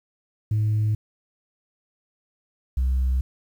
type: tone pair in turn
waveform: sine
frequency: 107.2 / 64.53 Hz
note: A2 / C2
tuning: -45 / -23 cents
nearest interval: major sixth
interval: 878 cents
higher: first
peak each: -17 dBFS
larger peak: neither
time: 0.51-0.95 / 2.77-3.21 s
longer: neither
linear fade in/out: 5 ms
effects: tanh soft clip ceiling -17 dBFS + 9-bit